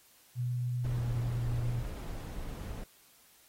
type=tone with pitch glide; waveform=sine; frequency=123.1 to 119.53 Hz; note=B2 to A#2; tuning=-5 to +44 cents; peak=-30 dBFS; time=0.35-1.84 s; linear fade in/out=50 ms; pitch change=-51 cents; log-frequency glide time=0.9-1.04 s
type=noise; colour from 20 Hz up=brown; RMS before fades=-39 dBFS; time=0.84-2.84 s; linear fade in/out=5 ms
effects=white hiss -62 dBFS RMS until 3.48 s + AAC 48 kbps

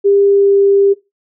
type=tone with pitch glide; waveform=sine; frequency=400 to 397.5 Hz; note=G4 to G4; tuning=+35 to +24 cents; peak=-7 dBFS; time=0.04-0.94 s; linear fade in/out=20 ms; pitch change=-11 cents; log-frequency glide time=0.24-0.57 s; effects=noise-tail reverb RT60 0.2 s tail -18 dB re dry

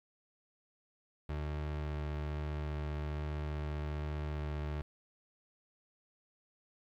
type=tone; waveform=30% pulse; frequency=75.1 Hz; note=D2; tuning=39 cents sharp; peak=-33 dBFS; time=1.29-4.82 s; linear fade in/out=5 ms; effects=low-pass 3000 Hz 12 dB/octave + 11-bit

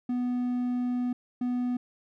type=tone pair in turn; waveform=triangle; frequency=246.9 / 246.9 Hz; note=B3 / B3; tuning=0 / 0 cents; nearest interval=unison; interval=0 cents; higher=neither; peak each=-24 dBFS; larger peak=neither; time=0.09-1.13 / 1.41-1.77 s; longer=first; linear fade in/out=5 ms; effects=none

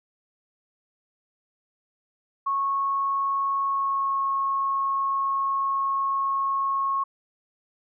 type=tone with pitch glide; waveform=sine; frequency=1100 to 1093 Hz; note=C#6 to C#6; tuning=-14 to -25 cents; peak=-22 dBFS; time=2.46-7.04 s; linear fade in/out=10 ms; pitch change=-11 cents; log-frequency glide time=3.63-4.2 s; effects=none

